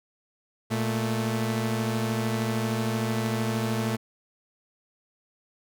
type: tone pair together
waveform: sawtooth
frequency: 116.54 / 220 Hz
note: A#2 / A3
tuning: 0 / 0 cents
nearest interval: major seventh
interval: 1100 cents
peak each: -24 dBFS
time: 0.7-3.97 s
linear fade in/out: 20 ms
effects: none